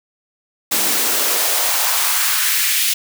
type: noise with high-pass filter sweep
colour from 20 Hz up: white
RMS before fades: -17 dBFS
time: 0.71-2.94 s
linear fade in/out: 10 ms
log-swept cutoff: 210 to 2700 Hz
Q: 1.5
effects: none